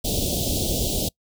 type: band-stop noise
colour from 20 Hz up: pink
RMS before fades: -24 dBFS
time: 0.04-1.09 s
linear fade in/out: 10 ms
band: 680 to 3100 Hz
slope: 48 dB/octave
effects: noise-tail reverb RT60 0.1 s tail -25 dB re dry